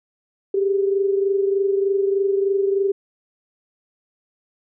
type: tone pair together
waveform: sine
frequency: 392 / 415.3 Hz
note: G4 / G#4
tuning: 0 / 0 cents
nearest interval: minor second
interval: 100 cents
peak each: -17 / -25 dBFS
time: 0.54-2.92 s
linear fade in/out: 5 ms
effects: none